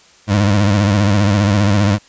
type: tone with vibrato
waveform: 25% pulse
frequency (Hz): 101.7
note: G#2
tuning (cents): -36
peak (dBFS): -7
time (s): 0.27-1.99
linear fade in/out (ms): 50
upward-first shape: sine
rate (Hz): 15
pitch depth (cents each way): 90
effects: white hiss -47 dBFS RMS until 2.08 s + resampled to 16000 Hz